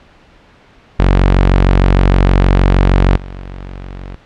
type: tone with level steps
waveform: sawtooth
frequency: 46.45 Hz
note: F#1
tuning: 7 cents sharp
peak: -3 / -22 dBFS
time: 0.99-4.16 s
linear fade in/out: 10 ms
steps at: 3.16 s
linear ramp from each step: 5 ms
effects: pink hiss -45 dBFS RMS until 4.25 s + low-pass 3000 Hz 12 dB/octave